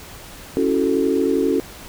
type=chord; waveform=sine; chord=F# minor seventh; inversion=second; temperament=equal; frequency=277.2 / 329.6 / 370 / 440 Hz; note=C#4 / E4 / F#4 / A4; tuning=0 / 0 / 0 / 0 cents; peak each=-20 / -24 / -21 / -21 dBFS; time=0.57-1.6 s; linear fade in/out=0 ms; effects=pink hiss -39 dBFS RMS until 1.88 s